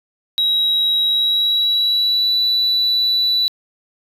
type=tone with pitch glide; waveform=sine; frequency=3846 to 3959 Hz; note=B7 to B7; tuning=-47 to +3 cents; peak=-12 dBFS; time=0.38-3.48 s; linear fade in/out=0 ms; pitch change=+50 cents; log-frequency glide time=1.06-2.34 s; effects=tanh soft clip ceiling -11 dBFS + 9-bit